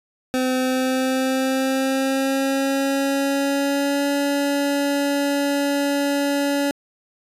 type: tone with pitch glide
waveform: 25% pulse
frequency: 256.9 to 283.4 Hz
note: C4 to C#4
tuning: -32 to +38 cents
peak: -15 dBFS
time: 0.34-6.71 s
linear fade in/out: 0 ms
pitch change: +170 cents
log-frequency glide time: 0.58-4.08 s
effects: resampled to 32000 Hz